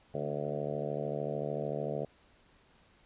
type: harmonic tone with a mistuned harmonic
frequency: 73.42 Hz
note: D2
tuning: in tune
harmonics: 2 / 3 / 4 / 5 / 6 / 7 / 8 / 9 / 10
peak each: -39 / -43 / -48 / -44 / -39 / -40 / -40 / -41 / -49 dBFS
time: 0.14-2.05 s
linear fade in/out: 5 ms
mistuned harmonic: 4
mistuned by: +22 cents
effects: pink hiss -64 dBFS RMS until 3.05 s + resampled to 8000 Hz